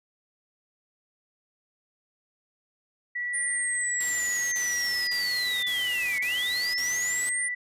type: tone with pitch glide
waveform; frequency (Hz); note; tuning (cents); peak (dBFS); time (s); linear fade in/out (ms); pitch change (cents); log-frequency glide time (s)
sine; 1949 to 1970.5; B6 to B6; -23 to -4; -28; 3.15-7.55; 10; +19; 5-5.47
type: linear two-way sweep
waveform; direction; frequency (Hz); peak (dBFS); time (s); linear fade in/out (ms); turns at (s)
sine; down then up; 9310 to 2145 to 9310; -28; 3.33-7.49; 20; 6.2
type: noise bursts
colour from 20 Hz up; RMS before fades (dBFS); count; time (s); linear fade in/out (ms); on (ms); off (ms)
white; -38; 6; 4-7.295; 5; 520; 35
effects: resampled to 32000 Hz